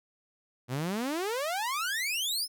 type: exponential sweep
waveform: sawtooth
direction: up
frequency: 118 to 5400 Hz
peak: -26 dBFS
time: 0.68-2.48 s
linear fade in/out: 50 ms
effects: none